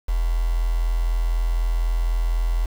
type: tone with quantisation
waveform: sine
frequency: 42 Hz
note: E1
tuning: 33 cents sharp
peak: -18 dBFS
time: 0.08-2.66 s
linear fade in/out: 10 ms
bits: 6
effects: none